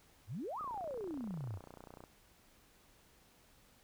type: exponential two-way sweep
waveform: sine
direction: up then down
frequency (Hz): 85.8 to 1295 to 85.8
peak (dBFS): -39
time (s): 0.27-1.6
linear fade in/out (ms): 50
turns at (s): 0.6
type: click train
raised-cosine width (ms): 1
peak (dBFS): -37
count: 44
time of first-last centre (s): 0.61-2.039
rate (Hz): 30.1
effects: pink hiss -66 dBFS RMS until 3.83 s